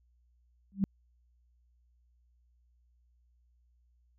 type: tone with exponential growth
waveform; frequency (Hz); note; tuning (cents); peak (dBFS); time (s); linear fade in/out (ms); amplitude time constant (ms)
sine; 196; G3; 0; -20; 0.72-0.84; 0; 24
effects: added 60 Hz sine -65 dBFS peak until 4.18 s